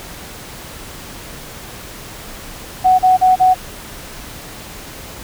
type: tone bursts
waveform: sine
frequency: 743 Hz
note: F#5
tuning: 7 cents sharp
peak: -7 dBFS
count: 4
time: 2.84-3.545 s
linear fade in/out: 20 ms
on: 150 ms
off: 35 ms
effects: pink hiss -33 dBFS RMS until 5.23 s